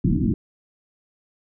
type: low-pass noise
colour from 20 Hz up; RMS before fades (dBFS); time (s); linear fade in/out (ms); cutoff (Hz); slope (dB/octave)
white; -20; 0.04-0.34; 5; 330; 96
effects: none